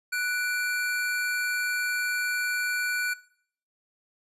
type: tone pair together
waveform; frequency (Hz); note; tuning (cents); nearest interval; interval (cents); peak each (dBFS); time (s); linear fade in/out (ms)
square; 1480 / 2349; F#6 / D7; 0 / 0; minor sixth; 800; -28 / -34; 0.12-3.14; 10
effects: noise-tail reverb RT60 0.6 s tail -19 dB re dry + resampled to 32000 Hz